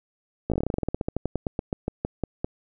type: slowing click train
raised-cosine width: 2 ms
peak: -12 dBFS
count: 26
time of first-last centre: 0.5-2.445 s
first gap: 17 ms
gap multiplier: 1.11
effects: none